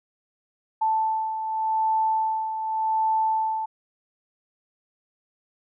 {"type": "beating tone pair", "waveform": "sine", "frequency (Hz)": [880, 880.86], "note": ["A5", "A5"], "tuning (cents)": [0, 2], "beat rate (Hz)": 0.86, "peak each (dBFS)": [-22, -30], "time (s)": [0.81, 3.66], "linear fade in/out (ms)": 10, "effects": []}